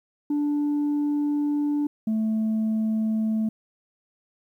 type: tone pair in turn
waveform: sine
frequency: 292.6 / 219.2 Hz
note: D4 / A3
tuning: -6 / -6 cents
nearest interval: perfect fourth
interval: 500 cents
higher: first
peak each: -19 dBFS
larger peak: neither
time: 0.3-1.87 / 2.07-3.49 s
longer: first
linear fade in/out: 5 ms
effects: tanh soft clip ceiling -20 dBFS + 10-bit